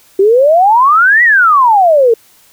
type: exponential two-way sweep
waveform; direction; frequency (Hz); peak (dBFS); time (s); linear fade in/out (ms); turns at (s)
sine; up then down; 376.1 to 1975.5 to 439.8; -4; 0.19-2.14; 5; 1.23
effects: white hiss -46 dBFS RMS until 2.52 s